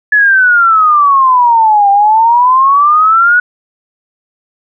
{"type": "exponential two-way sweep", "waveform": "sine", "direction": "down then up", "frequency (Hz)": [1721, 791, 1477], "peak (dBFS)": -4, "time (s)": [0.12, 3.4], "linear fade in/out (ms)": 5, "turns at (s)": 1.9, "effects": []}